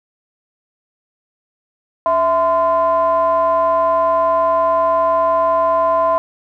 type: ring-modulated tone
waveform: triangle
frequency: 185.1 Hz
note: F#3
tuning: 1 cent sharp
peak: -7 dBFS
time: 2.06-6.18 s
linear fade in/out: 0 ms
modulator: 843 Hz
effects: none